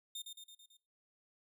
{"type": "tone with echo", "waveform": "sawtooth", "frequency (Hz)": 3638, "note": "A#7", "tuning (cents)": -43, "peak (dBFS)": -38, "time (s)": [0.15, 0.22], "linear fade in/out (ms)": 5, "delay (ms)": 110, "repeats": 5, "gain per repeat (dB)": -4, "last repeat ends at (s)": 0.77, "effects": ["noise-tail reverb RT60 0.3 s tail -17 dB re dry"]}